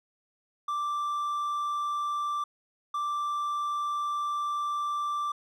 triangle tone pair in turn, 1174.7 / 1174.7 Hz, D6 / D6, 0 / 0 cents, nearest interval unison, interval 0 cents, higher neither, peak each -26 dBFS, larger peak neither, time 0.68-2.44 / 2.94-5.32 s, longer second, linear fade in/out 5 ms, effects none

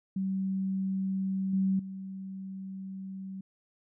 sine tone with level steps, 191.5 Hz, G3, 40 cents flat, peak -28 / -24 / -37 dBFS, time 0.16-3.41 s, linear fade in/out 5 ms, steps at 1.53 / 1.79 s, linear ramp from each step 5 ms, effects none

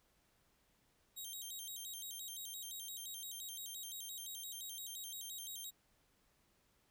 10% pulse tone with vibrato, 3467 Hz, A7, 26 cents flat, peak -38 dBFS, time 1.16-5.71 s, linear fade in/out 20 ms, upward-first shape square, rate 5.8 Hz, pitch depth 160 cents each way, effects pink hiss -75 dBFS RMS until 6.9 s

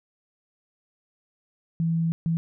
sine tone bursts at uneven times, 165 Hz, E3, 2 cents sharp, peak -21 dBFS, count 2, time 1.8-2.12 / 2.26-2.37 s, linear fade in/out 0 ms, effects none

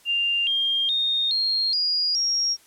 sine tone with pitch steps, 2794 / 3209 / 3687 / 4235 / 4865 / 5588 Hz, F7 / G7 / A#7 / C8 / D#8 / F8, 0 / +40 / -20 / +20 / -40 / 0 cents, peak -20 dBFS, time 0.05-2.57 s, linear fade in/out 50 ms, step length 420 ms, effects white hiss -55 dBFS RMS until 2.66 s + low-pass 12000 Hz 12 dB/octave

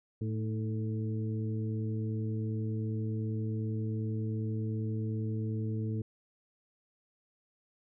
harmonic tone with a mistuned harmonic, 110 Hz, A2, in tune, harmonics 1 / 2 / 3 / 4, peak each -32 / -38 / -42 / -44 dBFS, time 0.21-6.02 s, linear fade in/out 5 ms, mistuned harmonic 3, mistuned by -39 cents, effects none

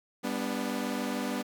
sawtooth chord, G major, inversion none, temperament equal with one note detuned, 199.88 / 246.9 / 293.7 Hz, G3 / B3 / D4, +34 / 0 / 0 cents, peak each -32 / -29 / -33 dBFS, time 0.23-1.43 s, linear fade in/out 20 ms, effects 10-bit

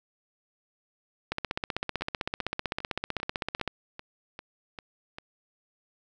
two click trains, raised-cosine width 0.3 ms, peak -13 / -23 dBFS, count 38 / 9, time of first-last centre 1.32-3.677 / 2.01-5.185 s, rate 15.7 / 2.52 Hz, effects none

